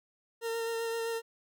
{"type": "tone with vibrato", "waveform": "40% pulse", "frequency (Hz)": 458.2, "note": "A#4", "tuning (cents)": -30, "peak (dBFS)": -31, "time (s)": [0.41, 1.22], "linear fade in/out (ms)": 50, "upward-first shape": "sine", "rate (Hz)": 7.7, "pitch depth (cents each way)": 15, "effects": []}